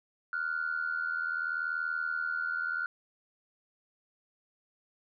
sine tone pair together, 1403.3 / 1484 Hz, F6 / F#6, +8 / +5 cents, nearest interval minor second, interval 97 cents, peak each -32 / -33 dBFS, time 0.33-2.86 s, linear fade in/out 2 ms, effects tanh soft clip ceiling -23 dBFS

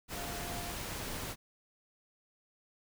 sine tone in noise, 698.5 Hz, F5, in tune, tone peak -45 dBFS, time 0.12-0.76 s, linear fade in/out 50 ms, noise pink, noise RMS -40 dBFS, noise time 0.08-1.36 s, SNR -8 dB, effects none

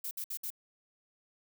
violet noise bursts, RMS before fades -38 dBFS, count 4, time 0.04-0.504 s, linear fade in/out 5 ms, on 71 ms, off 60 ms, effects none

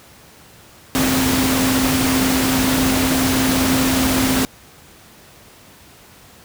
sine tone in noise, 261.6 Hz, C4, in tune, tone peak -17 dBFS, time 0.95-4.45 s, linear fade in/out 0 ms, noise pink, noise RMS -19 dBFS, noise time 0.95-4.45 s, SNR -1 dB, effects pink hiss -45 dBFS RMS until 6.44 s + high-pass 60 Hz 12 dB/octave

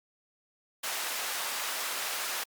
pink high-pass noise, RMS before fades -34 dBFS, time 0.83-2.44 s, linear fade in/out 10 ms, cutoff 900 Hz, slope 12 dB/octave, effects Opus 48 kbps

